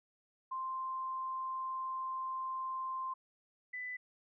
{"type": "tone pair in turn", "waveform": "sine", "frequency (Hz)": [1046.5, 1996.2], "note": ["C6", "B6"], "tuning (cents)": [0, 18], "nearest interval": "major seventh", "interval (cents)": 1118, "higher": "second", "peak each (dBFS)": [-36, -39], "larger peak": "first", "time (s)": [[0.51, 3.14], [3.73, 3.97]], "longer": "first", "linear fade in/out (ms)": 10, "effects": []}